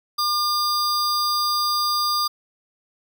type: tone pair together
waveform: square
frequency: 1200 / 4800 Hz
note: D6 / D8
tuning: +37 / +37 cents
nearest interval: 2 octaves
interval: 2400 cents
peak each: -23 dBFS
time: 0.18-2.28 s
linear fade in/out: 10 ms
effects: none